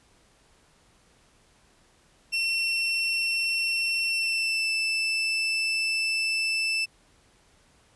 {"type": "tone with pitch glide", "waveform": "30% pulse", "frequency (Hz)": [2711, 2646], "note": ["E7", "E7"], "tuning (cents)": [48, 6], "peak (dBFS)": -21, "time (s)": [2.32, 6.86], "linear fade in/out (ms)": 20, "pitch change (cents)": -42, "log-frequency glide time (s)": [4.05, 4.71], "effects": ["pink hiss -61 dBFS RMS until 7.95 s", "resampled to 24000 Hz"]}